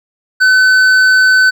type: tone with hard clipping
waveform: sine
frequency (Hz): 1515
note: F#6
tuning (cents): +40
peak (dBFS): -7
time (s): 0.4-1.51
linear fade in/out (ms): 20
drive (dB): 7
effects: none